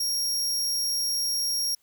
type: tone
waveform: sawtooth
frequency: 5588 Hz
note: F8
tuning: in tune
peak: -22 dBFS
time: 0-1.75 s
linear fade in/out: 5 ms
effects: white hiss -67 dBFS RMS until 1.82 s